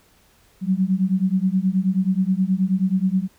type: beating tone pair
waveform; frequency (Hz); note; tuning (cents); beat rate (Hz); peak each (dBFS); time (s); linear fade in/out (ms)
sine; 183.6 / 193; F#3 / G3; -13 / -27; 9.4; -20 / -20; 0.61-3.28; 50
effects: pink hiss -57 dBFS RMS until 3.38 s